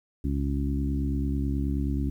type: harmonic tone with a mistuned harmonic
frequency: 69.3 Hz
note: C#2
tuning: in tune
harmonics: 1 / 2 / 3 / 4 / 5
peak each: -27 / -32 / -34 / -31 / -40 dBFS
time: 0.24-2.1 s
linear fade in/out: 5 ms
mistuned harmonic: 1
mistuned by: -17 cents
effects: 10-bit